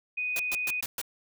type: tone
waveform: sine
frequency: 2489 Hz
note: D#7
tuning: in tune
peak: -28 dBFS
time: 0.17-0.81 s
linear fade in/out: 10 ms
type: noise bursts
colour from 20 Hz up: white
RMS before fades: -33 dBFS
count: 5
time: 0.36-1.015 s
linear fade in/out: 2 ms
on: 35 ms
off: 120 ms
effects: none